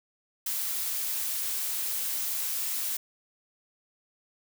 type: noise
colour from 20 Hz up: blue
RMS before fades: -31 dBFS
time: 0.46-2.97 s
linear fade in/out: 5 ms
effects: none